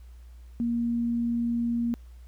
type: tone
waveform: sine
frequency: 235.3 Hz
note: A#3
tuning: 16 cents sharp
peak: -24 dBFS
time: 0.6-1.94 s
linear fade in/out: 0 ms
effects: added 60 Hz sine -44 dBFS peak until 2.27 s + pink hiss -65 dBFS RMS until 2.27 s